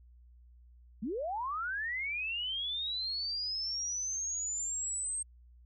sine linear sweep, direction up, 185 to 8420 Hz, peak -33 dBFS, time 1.02-5.23 s, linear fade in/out 10 ms, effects added 60 Hz sine -55 dBFS peak until 5.65 s

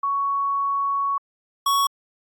sine / square tone pair in turn, 1115 / 1115 Hz, C#6 / C#6, +10 / +10 cents, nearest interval unison, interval 0 cents, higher neither, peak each -20 / -18 dBFS, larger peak second, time 0.03-1.18 / 1.66-1.87 s, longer first, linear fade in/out 5 ms, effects AAC 64 kbps

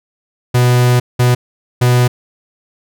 45% pulse tone bursts at uneven times, 123.47 Hz, B2, in tune, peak -8 dBFS, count 3, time 0.54-1 / 1.19-1.35 / 1.81-2.08 s, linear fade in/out 10 ms, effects none

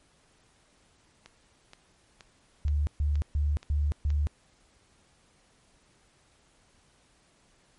click train, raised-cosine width 0.2 ms, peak -29 dBFS, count 7, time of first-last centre 1.26-4.104 s, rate 2.11 Hz
sine tone bursts, 73.42 Hz, D2, in tune, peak -23 dBFS, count 5, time 2.65-4.27 s, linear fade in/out 0 ms, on 220 ms, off 130 ms
effects pink hiss -64 dBFS RMS until 7.78 s + MP3 48 kbps

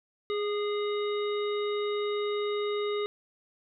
harmonic tone with a mistuned harmonic, 414.9 Hz, G#4, 2 cents flat, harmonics 1 / 3 / 5 / 7 / 9, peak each -28 / -38 / -42 / -47 / -41 dBFS, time 0.3-3.06 s, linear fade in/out 0 ms, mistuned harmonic 3, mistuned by -21 cents, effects none

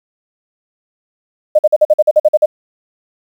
sine tone bursts, 610 Hz, D#5, 34 cents flat, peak -4 dBFS, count 11, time 1.55-2.46 s, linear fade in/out 10 ms, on 40 ms, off 47 ms, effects 7-bit

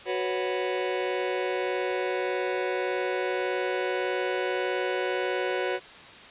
sawtooth chord, F# suspended fourth, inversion none, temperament just, 370 / 493.3 / 555 Hz, F#4 / B4 / C#5, 0 / -2 / +2 cents, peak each -25 / -27 / -28 dBFS, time 0.05-5.8 s, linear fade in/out 50 ms, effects white hiss -46 dBFS RMS until 6.3 s + resampled to 8000 Hz

